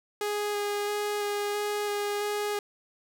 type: tone with vibrato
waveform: sawtooth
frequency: 412.8 Hz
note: G#4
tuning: 10 cents flat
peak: -24 dBFS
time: 0.21-2.59 s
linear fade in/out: 2 ms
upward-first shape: square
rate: 1.5 Hz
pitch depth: 9 cents each way
effects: none